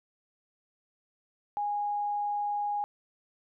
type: tone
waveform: sine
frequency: 824 Hz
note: G#5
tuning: 14 cents flat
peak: -28 dBFS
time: 1.57-2.84 s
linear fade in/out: 0 ms
effects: none